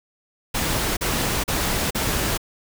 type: noise bursts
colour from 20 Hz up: pink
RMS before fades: -23 dBFS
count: 4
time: 0.54-2.377 s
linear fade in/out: 10 ms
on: 430 ms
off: 39 ms
effects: none